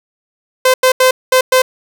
sawtooth tone bursts at uneven times, 515 Hz, C5, 28 cents flat, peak -3 dBFS, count 5, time 0.65-0.74 / 0.83-0.92 / 1-1.11 / 1.32-1.41 / 1.52-1.62 s, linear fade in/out 5 ms, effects none

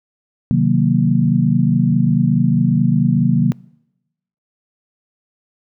sine chord, C half-diminished seventh, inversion none, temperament equal, 130.81 / 155.56 / 185 / 233.1 Hz, C3 / Eb3 / Gb3 / Bb3, 0 / 0 / 0 / 0 cents, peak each -17 dBFS, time 0.51-3.52 s, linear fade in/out 0 ms, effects noise-tail reverb RT60 0.9 s tail -25 dB re dry

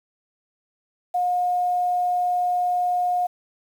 sine tone with quantisation, 717 Hz, F5, 45 cents sharp, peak -19 dBFS, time 1.14-3.27 s, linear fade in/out 10 ms, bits 8, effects none

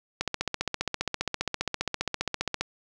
click train, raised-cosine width 0.2 ms, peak -10 dBFS, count 37, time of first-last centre 0.21-2.61 s, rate 15 Hz, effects none

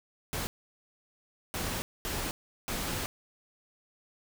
pink noise bursts at uneven times, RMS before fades -34 dBFS, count 4, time 0.33-0.47 / 1.54-1.82 / 2.05-2.31 / 2.68-3.06 s, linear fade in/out 0 ms, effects none

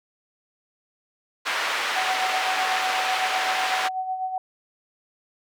white band-pass noise, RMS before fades -26 dBFS, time 1.45-3.89 s, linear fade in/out 20 ms, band 750 to 2300 Hz, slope 12 dB/octave
sine tone with tremolo, 750 Hz, F#5, 23 cents sharp, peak -23 dBFS, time 1.96-4.38 s, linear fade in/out 2 ms, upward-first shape sine, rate 8 Hz, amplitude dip 55%
effects none

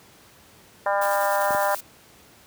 harmonic tone, 199.9 Hz, G3, 34 cents sharp, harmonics 3 / 4 / 5 / 6 / 7 / 8 / 9, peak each -24 / -25 / -26 / -33 / -31 / -34 / -34 dBFS, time 0.86-1.75 s, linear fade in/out 2 ms
blue noise with tremolo, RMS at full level -33 dBFS, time 1.01-1.81 s, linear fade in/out 10 ms, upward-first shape square, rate 10 Hz, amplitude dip 25%
clicks, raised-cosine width 2 ms, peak -22 dBFS, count 2, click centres 1.507 / 1.548 s
effects pink hiss -52 dBFS RMS until 2.46 s + high-pass 80 Hz 12 dB/octave

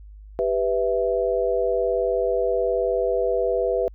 sine chord, E minor, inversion first, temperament just, 395.6 / 494.4 / 659.3 Hz, G4 / B4 / E5, +16 / +2 / 0 cents, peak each -25 / -22 / -25 dBFS, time 0.39-3.88 s, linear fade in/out 0 ms, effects added 51 Hz sine -40 dBFS peak until 3.94 s

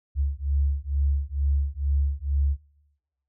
sine beating tone pair, 69.3 / 71.5 Hz, C#2 / D2, 0 / -46 cents, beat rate 2.2 Hz, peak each -25 dBFS, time 0.15-2.57 s, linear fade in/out 50 ms, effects noise-tail reverb RT60 1.0 s tail -21 dB re dry

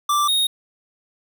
square tone pair in turn, 1174.7 / 3729 Hz, D6 / A#7, 0 / 0 cents, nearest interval octave + minor sixth, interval 2000 cents, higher second, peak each -17 dBFS, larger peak neither, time 0.09-0.28 / 0.28-0.47 s, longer neither, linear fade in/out 5 ms, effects none

